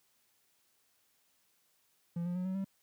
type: tone with pitch steps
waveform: triangle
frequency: 171.1 / 176.52 / 182.11 / 187.88 / 193.84 Hz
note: F3 / F3 / F#3 / F#3 / G3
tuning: -35 / +19 / -27 / +27 / -19 cents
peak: -31 dBFS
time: 2.16-2.645 s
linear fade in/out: 5 ms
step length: 97 ms
effects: white hiss -73 dBFS RMS until 2.82 s + high-pass 60 Hz 12 dB/octave